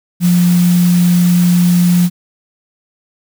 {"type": "tone in noise", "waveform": "sine", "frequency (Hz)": 176.1, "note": "F3", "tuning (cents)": 15, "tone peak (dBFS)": -7, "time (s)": [0.2, 2.1], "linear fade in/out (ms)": 50, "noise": "white", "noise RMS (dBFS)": -25, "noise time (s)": [0.2, 2.1], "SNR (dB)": 15, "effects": []}